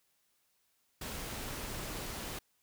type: noise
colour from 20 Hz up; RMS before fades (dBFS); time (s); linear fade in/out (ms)
pink; -41; 1.01-2.39; 5
effects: white hiss -75 dBFS RMS until 2.62 s